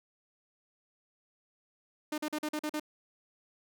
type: tone bursts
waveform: sawtooth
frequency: 303.2 Hz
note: D#4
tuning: 45 cents flat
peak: -28 dBFS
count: 7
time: 2.12-2.798 s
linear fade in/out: 5 ms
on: 60 ms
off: 43 ms
effects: none